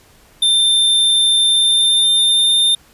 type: tone with pitch glide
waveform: square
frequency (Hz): 3582 to 3613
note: A7 to A7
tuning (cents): +30 to +45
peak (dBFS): -11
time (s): 0.42-2.75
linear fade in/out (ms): 5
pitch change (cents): +15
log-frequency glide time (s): 1.45-2.59
effects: pink hiss -49 dBFS RMS until 2.93 s + resampled to 32000 Hz